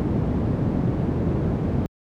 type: low-pass noise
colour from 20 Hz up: white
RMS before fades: -22 dBFS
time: 0-1.86 s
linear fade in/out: 0 ms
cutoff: 230 Hz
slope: 12 dB/octave
effects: high-pass 60 Hz 12 dB/octave